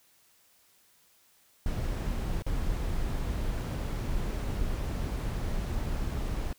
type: noise with dropouts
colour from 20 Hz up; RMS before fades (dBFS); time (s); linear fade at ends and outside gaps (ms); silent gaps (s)
brown; -31; 1.66-6.53; 2; 2.423-2.464
effects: white hiss -64 dBFS RMS until 6.58 s